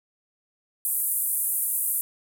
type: band-pass noise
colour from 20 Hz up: pink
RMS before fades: -26 dBFS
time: 0.85-2.01 s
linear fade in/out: 0 ms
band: 9200 to 15000 Hz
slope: 48 dB/octave
effects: none